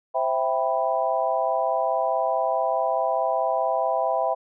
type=chord; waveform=sine; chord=C major seventh; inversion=none; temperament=equal; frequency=523.3 / 659.3 / 784 / 987.8 Hz; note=C5 / E5 / G5 / B5; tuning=0 / 0 / 0 / 0 cents; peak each=-28 / -24 / -26 / -28 dBFS; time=0.14-4.35 s; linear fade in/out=20 ms; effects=none